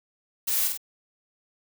blue noise with echo, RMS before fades -26 dBFS, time 0.47-0.68 s, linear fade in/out 10 ms, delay 48 ms, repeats 2, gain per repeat -4 dB, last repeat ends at 0.776 s, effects none

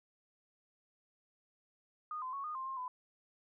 sine tone with pitch steps, 1230 / 1027 / 1107 / 1228 / 1050 / 1063 / 1006 Hz, D#6 / C6 / C#6 / D#6 / C6 / C6 / B5, -20 / -33 / -3 / -23 / +6 / +27 / +32 cents, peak -38 dBFS, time 2.11-2.88 s, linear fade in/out 2 ms, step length 110 ms, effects none

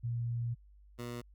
sine / 15% pulse tone pair in turn, 118.2 / 120.27 Hz, A#2 / B2, +24 / -45 cents, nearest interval unison, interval 31 cents, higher second, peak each -32 / -33 dBFS, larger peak first, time 0.03-0.55 / 0.98-1.22 s, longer first, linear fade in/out 20 ms, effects added 50 Hz sine -56 dBFS peak until 1.34 s

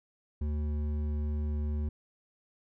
sine tone with hard clipping, 74.8 Hz, D2, 32 cents sharp, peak -31 dBFS, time 0.41-1.89 s, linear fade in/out 5 ms, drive 9 dB, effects none

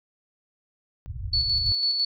white low-pass noise, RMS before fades -32 dBFS, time 1.06-1.72 s, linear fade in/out 0 ms, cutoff 110 Hz, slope 48 dB/octave
sine tone with tremolo, 4435 Hz, C#8, in tune, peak -20 dBFS, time 1.33-2.05 s, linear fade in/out 5 ms, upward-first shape square, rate 6 Hz, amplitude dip 35%
effects none

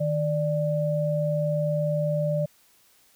sine tone pair together, 154.7 / 590 Hz, D#3 / D5, -10 / +8 cents, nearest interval octave + major seventh, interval 2318 cents, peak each -25 dBFS, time 0-2.46 s, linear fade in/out 10 ms, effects white hiss -60 dBFS RMS until 3.15 s

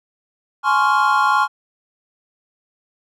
triangle chord, Db major seventh, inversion second, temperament equal with one note detuned, 842.2 / 1046.5 / 1108.7 / 1396.9 Hz, Ab5 / C6 / Db6 / F6, +24 / 0 / 0 / 0 cents, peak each -17 dBFS, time 0.63-1.48 s, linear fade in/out 50 ms, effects none

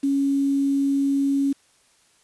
sine tone with quantisation, 277.2 Hz, C#4, in tune, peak -18 dBFS, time 0.03-1.53 s, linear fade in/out 10 ms, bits 7, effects white hiss -60 dBFS RMS until 2.23 s + resampled to 24000 Hz

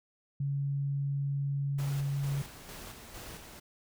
sine tone, 140.1 Hz, C#3, 19 cents sharp, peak -29 dBFS, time 0.4-2.42 s, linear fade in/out 5 ms
pink noise with tremolo, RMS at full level -45 dBFS, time 1.78-3.6 s, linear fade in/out 10 ms, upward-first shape square, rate 2.2 Hz, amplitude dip 40%
effects none

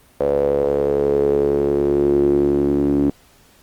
sawtooth tone with band-pass filter sweep, 71 Hz, C#2, 42 cents sharp, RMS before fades -17 dBFS, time 0.2-3.1 s, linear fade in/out 5 ms, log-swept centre 520 to 300 Hz, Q 8, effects pink hiss -52 dBFS RMS until 3.62 s + Opus 32 kbps

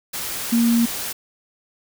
sine tone in noise, 233.1 Hz, A#3, in tune, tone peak -14 dBFS, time 0.52-0.86 s, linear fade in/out 10 ms, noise white, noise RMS -28 dBFS, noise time 0.13-1.13 s, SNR +11 dB, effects none

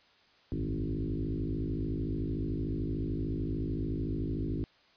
sine tone with frequency modulation, 102 Hz, G#2, 31 cents flat, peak -30 dBFS, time 0.52-4.64 s, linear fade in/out 0 ms, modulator 53.5 Hz, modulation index 4.7, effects white hiss -63 dBFS RMS until 4.96 s + resampled to 11025 Hz

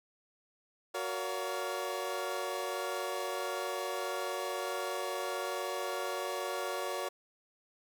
25% pulse chord, Gb major seventh, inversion none, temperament equal with one note detuned, 370 / 466.2 / 567.3 / 698.5 Hz, Gb4 / Bb4 / Db5 / F5, 0 / 0 / +40 / 0 cents, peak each -36 / -37 / -34 / -40 dBFS, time 0.94-7.09 s, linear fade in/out 10 ms, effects none

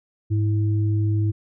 sine tone pair together, 104.2 / 325.5 Hz, G#2 / E4, +6 / -22 cents, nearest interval octave + minor sixth, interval 1972 cents, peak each -18 / -29 dBFS, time 0.3-1.32 s, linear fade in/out 20 ms, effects none

